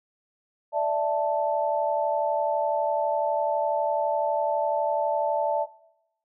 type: chord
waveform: sine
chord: D suspended second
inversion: none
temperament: equal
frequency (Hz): 587.3 / 659.3 / 880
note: D5 / E5 / A5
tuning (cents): 0 / 0 / 0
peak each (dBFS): -26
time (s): 0.72-5.67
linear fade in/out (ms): 50
effects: noise-tail reverb RT60 0.8 s tail -20 dB re dry